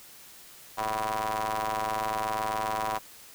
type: ring-modulated tone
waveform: sawtooth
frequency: 107.7 Hz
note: A2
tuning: 37 cents flat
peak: -21 dBFS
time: 0.77-2.99 s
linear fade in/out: 20 ms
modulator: 872 Hz
effects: white hiss -50 dBFS RMS until 3.34 s